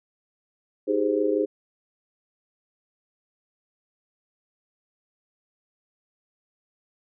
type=chord; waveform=sine; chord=Ab major seventh; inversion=second; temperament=just; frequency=311.5 / 389.3 / 415.3 / 519.1 Hz; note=Eb4 / G4 / Ab4 / C5; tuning=+2 / -12 / 0 / -14 cents; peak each=-26 / -28 / -24 / -27 dBFS; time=0.87-1.46 s; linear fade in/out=20 ms; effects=none